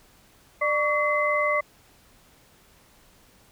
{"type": "tone cluster", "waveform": "sine", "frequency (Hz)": [596, 1132, 2047], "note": ["D5", "C#6", "C7"], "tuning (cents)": [25, 36, -38], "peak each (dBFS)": -25, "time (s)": [0.61, 1.61], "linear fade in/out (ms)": 10, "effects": ["pink hiss -57 dBFS RMS until 3.51 s"]}